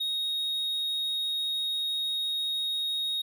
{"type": "tone", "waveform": "triangle", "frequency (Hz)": 3749, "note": "A#7", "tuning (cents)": 9, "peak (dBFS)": -26, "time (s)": [0, 3.22], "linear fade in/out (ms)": 10, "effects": []}